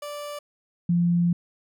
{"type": "tone pair in turn", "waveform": ["30% pulse", "sine"], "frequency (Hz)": [585, 173.07], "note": ["D5", "F3"], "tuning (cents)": [-7, -15], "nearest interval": "octave + major sixth", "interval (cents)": 2108, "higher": "first", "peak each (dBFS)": [-30, -18], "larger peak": "second", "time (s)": [[0.02, 0.39], [0.89, 1.33]], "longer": "second", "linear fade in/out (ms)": 5, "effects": []}